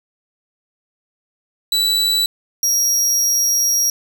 40% pulse tone pair in turn, 3951 / 5656 Hz, B7 / F8, 0 / +21 cents, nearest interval tritone, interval 621 cents, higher second, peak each -13 dBFS, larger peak neither, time 1.72-2.26 / 2.63-3.9 s, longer second, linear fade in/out 2 ms, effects none

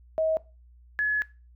sine tone pair in turn, 637 / 1700.6 Hz, D#5 / G#6, +41 / +41 cents, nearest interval octave + perfect fourth, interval 1700 cents, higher second, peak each -22 dBFS, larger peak neither, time 0.18-0.37 / 0.99-1.22 s, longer second, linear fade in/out 0 ms, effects noise-tail reverb RT60 0.3 s tail -20 dB re dry + added 60 Hz sine -51 dBFS peak until 1.55 s

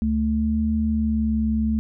sine tone pair together, 73.12 / 220 Hz, D2 / A3, -7 / 0 cents, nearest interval octave + perfect fifth, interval 1907 cents, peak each -24 / -20 dBFS, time 0.02-1.79 s, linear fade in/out 0 ms, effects none

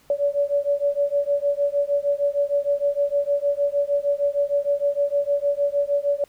sine beating tone pair, 568 / 574.5 Hz, C#5 / D5, +42 / -38 cents, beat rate 6.5 Hz, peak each -22 dBFS, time 0.1-6.24 s, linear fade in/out 2 ms, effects pink hiss -57 dBFS RMS until 6.28 s

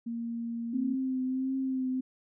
sine tone, 232.7 Hz, A#3, 3 cents flat, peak -32 dBFS, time 0.06-0.95 s, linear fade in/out 10 ms
sine tone with vibrato, 261.6 Hz, C4, in tune, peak -28 dBFS, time 0.73-2.01 s, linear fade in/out 10 ms, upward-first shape triangle, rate 1.5 Hz, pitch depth 34 cents each way
effects none

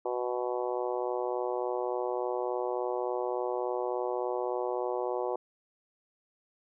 harmonic tone, 123.47 Hz, B2, in tune, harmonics 3 / 4 / 5 / 6 / 7 / 8 / 9, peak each -34 / -34 / -37 / -39 / -39 / -42 / -46 dBFS, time 0.05-5.36 s, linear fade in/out 5 ms, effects none

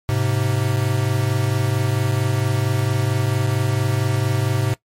square tone pair together, 105.08 / 129.5 Hz, G#2 / C3, +21 / -17 cents, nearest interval major third, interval 362 cents, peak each -21 dBFS, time 0.09-4.74 s, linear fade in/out 0 ms, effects noise-tail reverb RT60 0.1 s tail -18 dB re dry + MP3 64 kbps

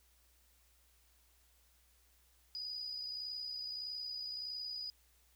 sine tone with amplitude modulation, 4941 Hz, D#8, 13 cents flat, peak -38 dBFS, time 2.55-4.9 s, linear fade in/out 0 ms, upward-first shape sine, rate 61.6 Hz, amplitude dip 45%, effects added 60 Hz sine -70 dBFS peak until 5.35 s + white hiss -71 dBFS RMS until 5.35 s

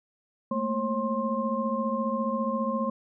sine tone cluster, 216.4 / 231.1 / 540 / 1058 Hz, A3 / A#3 / C#5 / C6, -29 / -15 / -45 / +19 cents, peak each -31 dBFS, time 0.51-2.9 s, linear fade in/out 5 ms, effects none

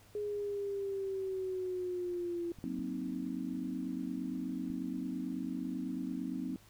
sine linear sweep, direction down, 417.8 to 340.5 Hz, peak -34 dBFS, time 0.15-2.52 s, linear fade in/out 2 ms
clicks, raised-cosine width 5 ms, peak -37 dBFS, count 3, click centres 2.587 / 2.791 / 4.702 s
sine chord, C half-diminished seventh, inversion second, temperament equal, 185 / 233.1 / 261.6 / 311.1 Hz, Gb3 / Bb3 / C4 / Eb4, 0 / 0 / 0 / 0 cents, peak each -42 / -43 / -38 / -42 dBFS, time 2.64-6.56 s, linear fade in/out 0 ms
effects added 102 Hz sine -62 dBFS peak until 6.69 s + pink hiss -62 dBFS RMS until 6.69 s

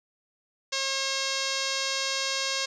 5% pulse tone with low-pass filter, 540 Hz, C#5, 45 cents flat, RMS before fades -29 dBFS, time 0.72-2.66 s, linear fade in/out 10 ms, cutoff 5900 Hz, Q 1.7, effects none

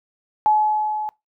sine tone with level ramp, 853 Hz, G#5, 46 cents sharp, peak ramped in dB -12 to -24 dBFS, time 0.46-1.09 s, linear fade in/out 0 ms, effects noise-tail reverb RT60 0.2 s tail -23 dB re dry

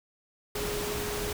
sine tone in noise, 415.3 Hz, G#4, in tune, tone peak -34 dBFS, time 0.55-1.33 s, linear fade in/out 5 ms, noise pink, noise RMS -34 dBFS, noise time 0.55-1.33 s, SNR -3 dB, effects none

